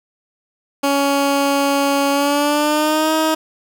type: tone with pitch glide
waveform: 15% pulse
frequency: 279.9 to 316 Hz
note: C#4 to D#4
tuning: +17 to +27 cents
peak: -8 dBFS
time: 0.83-3.35 s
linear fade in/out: 10 ms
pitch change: +210 cents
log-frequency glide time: 2.11-3.13 s
effects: none